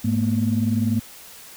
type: tone cluster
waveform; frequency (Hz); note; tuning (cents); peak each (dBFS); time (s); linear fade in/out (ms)
sine; 105.4 / 217.9 / 238.2; G#2 / A3 / A#3; +26 / -17 / +38; -22; 0.04-1; 10
effects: tanh soft clip ceiling -10 dBFS + white hiss -43 dBFS RMS until 1.56 s